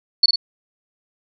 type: tone with echo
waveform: sine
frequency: 4435 Hz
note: C#8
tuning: in tune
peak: -8 dBFS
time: 0.23-0.26 s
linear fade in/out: 5 ms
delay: 50 ms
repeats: 2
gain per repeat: -5 dB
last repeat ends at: 0.36 s
effects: none